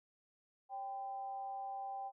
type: tone with amplitude modulation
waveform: sine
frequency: 785 Hz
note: G5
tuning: 2 cents sharp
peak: -38 dBFS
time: 0.69-2.12 s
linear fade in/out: 50 ms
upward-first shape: sine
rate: 231 Hz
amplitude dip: 50%
effects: none